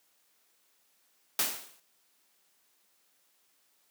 white noise with exponential decay, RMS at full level -25 dBFS, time 1.39-1.8 s, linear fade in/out 2 ms, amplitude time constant 88 ms, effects white hiss -70 dBFS RMS until 3.9 s + high-pass 200 Hz 12 dB/octave

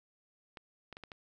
clicks, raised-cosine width 0.3 ms, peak -30 dBFS, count 5, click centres 0.572 / 0.927 / 0.969 / 1.037 / 1.118 s, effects none

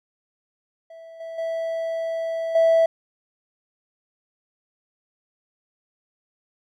triangle tone with level steps, 657 Hz, E5, 6 cents flat, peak -38 / -30 / -22 / -11 dBFS, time 0.9-2.86 s, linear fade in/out 5 ms, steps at 1.2 / 1.38 / 2.55 s, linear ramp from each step 5 ms, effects tanh soft clip ceiling -9 dBFS

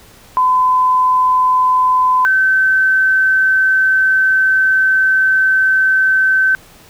sine tone pair in turn, 1015 / 1537.7 Hz, B5 / G6, +47 / -34 cents, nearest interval perfect fifth, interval 719 cents, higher second, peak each -9 dBFS, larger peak neither, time 0.37-2.25 / 2.25-6.55 s, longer second, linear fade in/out 0 ms, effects pink hiss -43 dBFS RMS until 6.89 s

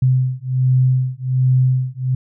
sine beating tone pair, 128.1 / 129.4 Hz, C3 / C3, -36 / -19 cents, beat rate 1.3 Hz, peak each -16 dBFS, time 0.02-2.15 s, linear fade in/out 5 ms, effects none

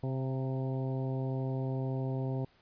harmonic tone with a mistuned harmonic, 131.7 Hz, C3, 12 cents sharp, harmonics 1 / 2 / 3 / 4 / 5 / 6 / 7, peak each -32 / -39 / -41 / -44 / -46 / -51 / -51 dBFS, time 0.03-2.45 s, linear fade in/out 5 ms, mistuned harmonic 5, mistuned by +22 cents, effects pink hiss -66 dBFS RMS until 2.61 s + resampled to 11025 Hz

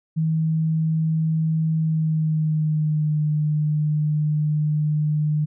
sine tone with pitch glide, 159.5 to 151.42 Hz, D#3 to D#3, +43 to -47 cents, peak -18 dBFS, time 0.16-5.46 s, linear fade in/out 20 ms, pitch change -90 cents, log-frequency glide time 1.78-3.22 s, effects none

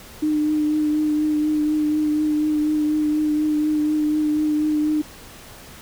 sine tone with vibrato, 303.5 Hz, D#4, 43 cents flat, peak -17 dBFS, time 0.22-5.02 s, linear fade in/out 10 ms, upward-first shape triangle, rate 4.1 Hz, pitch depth 21 cents each way, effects pink hiss -42 dBFS RMS until 5.81 s

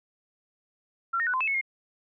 sine tone with pitch steps, 1363 / 1849 / 1483 / 1032 / 2611 / 2199 / 2135 Hz, F6 / A#6 / F#6 / C6 / E7 / C#7 / C7, -43 / -15 / +4 / -24 / -17 / -14 / +34 cents, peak -24 dBFS, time 1.13-1.613 s, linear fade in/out 10 ms, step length 69 ms, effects none

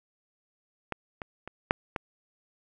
clicks, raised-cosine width 0.5 ms, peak -16 / -21 / -24 / -6 / -15 dBFS, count 5, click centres 0.923 / 1.218 / 1.476 / 1.709 / 1.962 s, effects none

